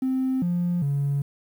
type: tone with pitch steps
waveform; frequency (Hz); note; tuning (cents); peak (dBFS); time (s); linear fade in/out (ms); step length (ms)
triangle; 261 / 175.3 / 141.3; C4 / F3 / C#3; -4 / +7 / +34; -18; 0.02-1.22; 5; 400
effects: tanh soft clip ceiling -18 dBFS + 9-bit